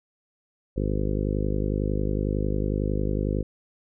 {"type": "harmonic tone", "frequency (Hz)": 51, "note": "G#1", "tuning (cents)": -31, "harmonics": [1, 2, 3, 4, 5, 6, 7, 8, 9, 10], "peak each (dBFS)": [-27, -30, -32, -33, -34, -35, -35, -36, -37, -37], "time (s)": [0.76, 3.43], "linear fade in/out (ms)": 10, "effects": []}